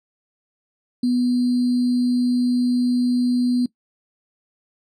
sine tone with sample-and-hold, 246.5 Hz, B3, 3 cents flat, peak -16 dBFS, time 1.03-3.66 s, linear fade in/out 5 ms, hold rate 4410 Hz, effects noise-tail reverb RT60 0.1 s tail -20 dB re dry + low-pass 7000 Hz 12 dB/octave

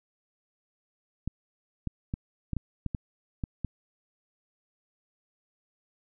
clicks, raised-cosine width 5 ms, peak -18 dBFS, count 9, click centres 1.276 / 1.873 / 2.139 / 2.533 / 2.567 / 2.863 / 2.948 / 3.438 / 3.647 s, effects none

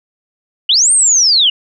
sine linear two-way sweep, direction up then down, 2794 to 8870 to 2794 Hz, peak -7 dBFS, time 0.69-1.5 s, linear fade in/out 5 ms, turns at 0.92 s, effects none

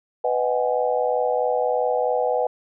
sine chord, G# minor seventh, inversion first, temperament just, 498.4 / 623 / 747.5 / 830.6 Hz, B4 / D#5 / F#5 / G#5, +16 / +2 / +17 / 0 cents, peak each -22 / -25 / -25 / -28 dBFS, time 0.24-2.47 s, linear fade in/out 5 ms, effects none

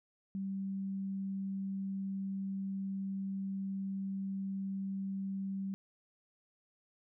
sine tone, 194.2 Hz, G3, 16 cents flat, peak -35 dBFS, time 0.35-5.74 s, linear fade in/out 0 ms, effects none

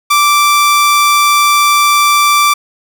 sawtooth tone, 1171 Hz, D6, 5 cents flat, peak -3 dBFS, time 0.1-2.54 s, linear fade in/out 10 ms, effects none

